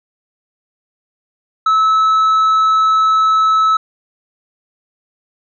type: tone with tanh clipping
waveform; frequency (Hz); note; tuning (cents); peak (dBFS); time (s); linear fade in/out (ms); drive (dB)
triangle; 1300; E6; -24; -10; 1.66-3.77; 5; 8
effects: none